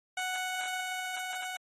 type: tone with level ramp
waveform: 15% pulse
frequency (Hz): 740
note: F#5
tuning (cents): 0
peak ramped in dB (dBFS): -25 to -30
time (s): 0.17-1.57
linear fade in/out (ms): 5
effects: AAC 32 kbps